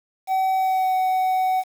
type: tone with pitch glide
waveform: triangle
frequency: 760 to 748.7 Hz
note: F#5 to F#5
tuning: +46 to +20 cents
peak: -16 dBFS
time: 0.27-1.64 s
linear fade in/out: 50 ms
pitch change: -26 cents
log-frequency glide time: 0.54-0.95 s
effects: 7-bit